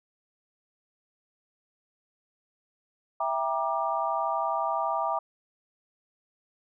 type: chord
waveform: sine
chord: E half-diminished seventh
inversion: none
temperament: just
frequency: 659.3 / 791.1 / 949.3 / 1186.7 Hz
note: E5 / G5 / Bb5 / D6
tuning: 0 / +16 / +31 / +18 cents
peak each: -31 dBFS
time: 3.2-5.19 s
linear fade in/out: 5 ms
effects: none